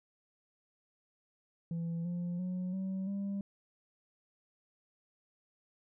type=tone with pitch steps; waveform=sine; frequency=167.7 / 174.92 / 182.46 / 190.31 / 198.51 Hz; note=E3 / F3 / F#3 / F#3 / G3; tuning=+30 / +3 / -24 / +49 / +22 cents; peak=-31 dBFS; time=1.71-3.41 s; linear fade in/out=2 ms; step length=340 ms; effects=tanh soft clip ceiling -33 dBFS